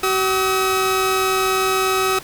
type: tone pair together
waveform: sawtooth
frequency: 380 / 1278.2 Hz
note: F#4 / D#6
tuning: +46 / +46 cents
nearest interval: octave + major sixth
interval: 2100 cents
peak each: -15 / -16 dBFS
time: 0.03-2.19 s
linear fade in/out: 5 ms
effects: pink hiss -38 dBFS RMS until 2.23 s